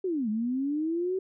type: linear two-way sweep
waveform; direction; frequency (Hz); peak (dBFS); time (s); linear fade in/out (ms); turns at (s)
sine; down then up; 390 to 207.7 to 383.3; -26; 0.04-1.19; 5; 0.29
effects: none